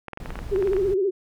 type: clicks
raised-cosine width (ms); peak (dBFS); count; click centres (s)
0.5; -19; 12; 0.083 / 0.133 / 0.174 / 0.259 / 0.305 / 0.356 / 0.39 / 0.561 / 0.625 / 0.674 / 0.733 / 0.766
type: noise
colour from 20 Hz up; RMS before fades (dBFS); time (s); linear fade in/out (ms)
brown; -34; 0.2-0.94; 2
type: tone with vibrato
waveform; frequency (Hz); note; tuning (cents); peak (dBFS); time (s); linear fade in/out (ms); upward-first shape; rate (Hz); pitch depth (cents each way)
sine; 387.2; G4; -21; -19; 0.51-1.11; 20; sine; 15; 100
effects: none